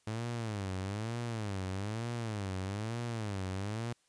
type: tone with vibrato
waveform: sawtooth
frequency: 105.7 Hz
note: G#2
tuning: 31 cents sharp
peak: -31 dBFS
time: 0.07-3.93 s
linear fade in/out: 5 ms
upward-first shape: sine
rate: 1.1 Hz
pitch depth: 210 cents each way
effects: white hiss -72 dBFS RMS until 4.08 s + resampled to 22050 Hz